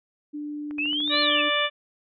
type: tone with pitch glide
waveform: sine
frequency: 295.9 to 298 Hz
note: D4 to D4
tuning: +13 to +25 cents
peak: -30 dBFS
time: 0.33-1.5 s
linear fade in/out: 20 ms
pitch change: +12 cents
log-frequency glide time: 1-1.27 s
type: click train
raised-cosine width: 0.5 ms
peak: -29 dBFS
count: 10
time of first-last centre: 0.71-1.372 s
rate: 13.6 Hz
type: exponential two-way sweep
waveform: sine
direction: up then down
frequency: 2500 to 4270 to 2500 Hz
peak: -24 dBFS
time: 0.78-1.42 s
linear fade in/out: 10 ms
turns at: 1.21 s
type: harmonic tone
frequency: 587.3 Hz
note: D5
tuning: in tune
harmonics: 1 / 2 / 3 / 4 / 5 / 6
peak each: -28 / -28 / -28 / -28 / -28 / -28 dBFS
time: 1.09-1.7 s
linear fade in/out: 50 ms
effects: none